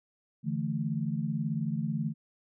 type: chord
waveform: sine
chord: D suspended second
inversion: none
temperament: just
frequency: 146.83 / 165.19 / 220.2 Hz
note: D3 / E3 / A3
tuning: 0 / +4 / +2 cents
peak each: -33 dBFS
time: 0.43-2.14 s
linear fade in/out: 50 ms
effects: none